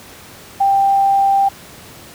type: tone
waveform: sine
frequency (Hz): 788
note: G5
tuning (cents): +9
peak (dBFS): -10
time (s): 0.6-1.49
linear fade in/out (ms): 10
effects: pink hiss -38 dBFS RMS until 2.14 s + high-pass 80 Hz 12 dB/octave